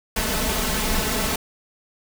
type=noise with comb filter; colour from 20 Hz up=pink; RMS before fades=-23 dBFS; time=0.16-1.36 s; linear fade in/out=5 ms; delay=4.6 ms; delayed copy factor=+0.95; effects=none